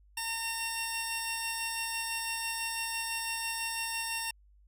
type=tone pair together; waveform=15% pulse; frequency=911 / 2739 Hz; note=A#5 / F7; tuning=-40 / -34 cents; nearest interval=octave + perfect fifth; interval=1906 cents; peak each=-30 / -28 dBFS; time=0.17-4.31 s; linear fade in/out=5 ms; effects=added 50 Hz sine -58 dBFS peak until 4.67 s